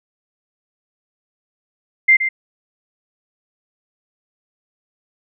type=tone with echo; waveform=sine; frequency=2093 Hz; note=C7; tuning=in tune; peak=-7 dBFS; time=2.08-2.17 s; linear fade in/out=10 ms; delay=120 ms; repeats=1; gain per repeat=-9 dB; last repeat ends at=2.29 s; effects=none